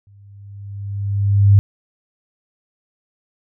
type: tone with exponential growth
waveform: sine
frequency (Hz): 100.3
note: G2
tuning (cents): +40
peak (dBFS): -5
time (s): 0.07-1.59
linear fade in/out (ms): 0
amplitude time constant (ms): 330
effects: none